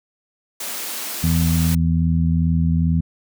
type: high-pass noise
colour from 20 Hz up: white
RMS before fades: -28 dBFS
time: 0.6-1.75 s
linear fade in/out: 5 ms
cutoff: 180 Hz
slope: 48 dB/octave
type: harmonic tone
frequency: 82.4 Hz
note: E2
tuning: in tune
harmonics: 1 / 2 / 3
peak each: -19 / -17 / -25 dBFS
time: 1.23-3.01 s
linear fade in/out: 10 ms
effects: none